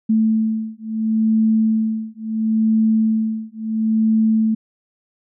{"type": "beating tone pair", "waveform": "sine", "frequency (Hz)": [220, 220.73], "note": ["A3", "A3"], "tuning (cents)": [0, 6], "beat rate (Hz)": 0.73, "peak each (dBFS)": -18, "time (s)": [0.09, 4.55], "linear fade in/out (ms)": 10, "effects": []}